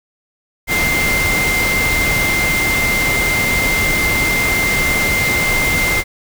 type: tone in noise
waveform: sine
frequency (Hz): 2093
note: C7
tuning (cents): 0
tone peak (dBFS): -15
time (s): 0.67-6.04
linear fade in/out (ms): 50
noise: pink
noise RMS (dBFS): -19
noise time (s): 0.67-6.04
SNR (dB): +1
effects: none